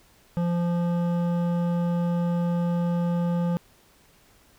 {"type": "tone with hard clipping", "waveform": "sine", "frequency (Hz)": 172.9, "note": "F3", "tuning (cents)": -17, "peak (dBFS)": -24, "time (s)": [0.37, 3.57], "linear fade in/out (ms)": 0, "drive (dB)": 12, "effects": ["pink hiss -58 dBFS RMS until 4.58 s"]}